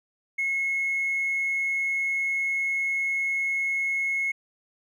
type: tone with hard clipping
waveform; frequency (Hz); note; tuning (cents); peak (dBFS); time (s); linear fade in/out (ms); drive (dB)
sine; 2175; C#7; -33; -24; 0.38-4.32; 10; 1
effects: none